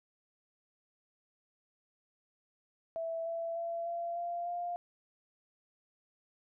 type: tone with pitch steps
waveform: sine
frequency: 659.3 / 667.3 / 675.5 / 683.7 / 692.1 / 700.5 Hz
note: E5 / E5 / E5 / F5 / F5 / F5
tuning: 0 / +21 / +42 / -37 / -16 / +5 cents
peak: -34 dBFS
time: 2.96-4.76 s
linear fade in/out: 0 ms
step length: 300 ms
effects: none